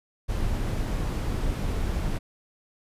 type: noise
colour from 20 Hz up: brown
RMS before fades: -27 dBFS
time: 0.28-2.19 s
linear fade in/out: 20 ms
effects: resampled to 32000 Hz